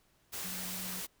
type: tone in noise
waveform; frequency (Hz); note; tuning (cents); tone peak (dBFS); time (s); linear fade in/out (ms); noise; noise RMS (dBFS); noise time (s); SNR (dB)
sine; 183.6; F#3; -13; -45; 0.43-1.01; 20; white; -40; 0.32-1.07; -8
effects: pink hiss -70 dBFS RMS until 1.2 s